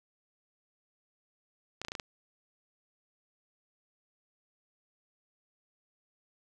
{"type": "clicks", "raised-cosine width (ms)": 0.2, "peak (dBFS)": -20, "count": 6, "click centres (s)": [1.816, 1.849, 1.884, 1.919, 1.952, 1.998], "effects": []}